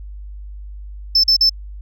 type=tone bursts; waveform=sine; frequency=5280 Hz; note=E8; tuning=2 cents sharp; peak=-8 dBFS; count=3; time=1.15-1.495 s; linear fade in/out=5 ms; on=87 ms; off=42 ms; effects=tanh soft clip ceiling -7 dBFS + added 50 Hz sine -30 dBFS peak until 1.81 s